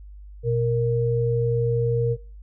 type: tone pair together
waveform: sine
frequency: 121.29 / 466.2 Hz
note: B2 / A#4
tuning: -31 / 0 cents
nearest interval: octave + major seventh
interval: 2331 cents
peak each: -22 dBFS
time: 0.43-2.17 s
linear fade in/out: 50 ms
effects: noise-tail reverb RT60 0.4 s tail -22 dB re dry + added 50 Hz sine -39 dBFS peak until 2.42 s